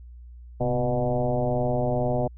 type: tone with frequency modulation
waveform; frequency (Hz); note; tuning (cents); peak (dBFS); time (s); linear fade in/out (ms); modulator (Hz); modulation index
sine; 371.1; F#4; +5; -21; 0.6-2.28; 10; 120; 3
effects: added 60 Hz sine -41 dBFS peak until 2.37 s